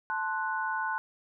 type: chord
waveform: sine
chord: F# diminished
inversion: first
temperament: equal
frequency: 880 / 1046.5 / 1480 Hz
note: A5 / C6 / F#6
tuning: 0 / 0 / 0 cents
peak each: -33 / -35 / -32 dBFS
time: 0.1-0.98 s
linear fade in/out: 0 ms
effects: none